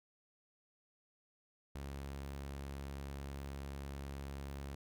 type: tone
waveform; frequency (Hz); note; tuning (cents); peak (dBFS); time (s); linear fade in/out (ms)
sawtooth; 69.3; C#2; 0; -39; 1.75-4.75; 5
effects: none